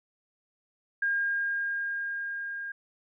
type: tone with level ramp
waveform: sine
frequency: 1615 Hz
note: G#6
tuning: 49 cents flat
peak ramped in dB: -24 to -34 dBFS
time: 1.02-2.72 s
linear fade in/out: 5 ms
effects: none